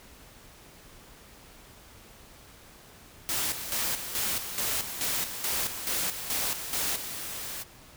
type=noise; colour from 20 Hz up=white; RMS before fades=-37 dBFS; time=3.29-7.64 s; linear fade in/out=20 ms
type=noise bursts; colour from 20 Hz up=white; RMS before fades=-30 dBFS; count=9; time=3.29-6.96 s; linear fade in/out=0 ms; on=230 ms; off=200 ms
effects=pink hiss -52 dBFS RMS until 7.96 s